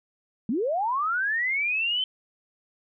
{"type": "linear sweep", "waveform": "sine", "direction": "up", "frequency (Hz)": [196, 3096], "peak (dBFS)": -23, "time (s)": [0.49, 2.04], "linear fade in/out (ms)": 2, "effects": []}